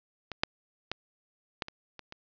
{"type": "clicks", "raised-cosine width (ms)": 0.2, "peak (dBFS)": [-19, -6, -14, -13, -22, -25, -26], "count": 7, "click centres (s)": [0.317, 0.435, 0.916, 1.622, 1.684, 1.993, 2.124], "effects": ["resampled to 11025 Hz", "7-bit"]}